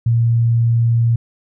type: tone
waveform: sine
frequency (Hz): 116.54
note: A#2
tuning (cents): 0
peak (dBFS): -11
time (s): 0.06-1.16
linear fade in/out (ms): 5
effects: none